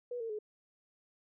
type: tone with pitch steps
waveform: sine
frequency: 487.4 / 454.8 / 424.3 Hz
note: B4 / A#4 / G#4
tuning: -23 / -43 / +37 cents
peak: -36 dBFS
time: 0.11-0.389 s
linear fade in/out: 5 ms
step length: 93 ms
effects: none